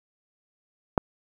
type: click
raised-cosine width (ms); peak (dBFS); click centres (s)
1; -5; 0.978
effects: 7-bit